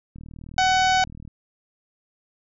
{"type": "click train", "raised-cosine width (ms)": 5, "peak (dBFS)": -28, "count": 45, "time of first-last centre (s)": [0.16, 1.277], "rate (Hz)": 39.4}
{"type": "harmonic tone", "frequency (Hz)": 750, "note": "F#5", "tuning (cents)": 23, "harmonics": [1, 2, 3, 4, 5, 6, 7, 8, 9], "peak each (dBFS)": [-18, -24, -28, -30, -32, -34, -35, -36, -37], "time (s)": [0.58, 1.04], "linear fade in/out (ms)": 2}
{"effects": []}